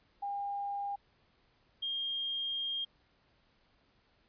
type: tone pair in turn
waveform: sine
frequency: 805 / 3220 Hz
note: G5 / G7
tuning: +46 / +46 cents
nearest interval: 2 octaves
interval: 2400 cents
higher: second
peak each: -34 / -33 dBFS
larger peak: second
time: 0.22-0.96 / 1.82-2.85 s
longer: second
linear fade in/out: 10 ms
effects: pink hiss -70 dBFS RMS until 4.28 s + resampled to 11025 Hz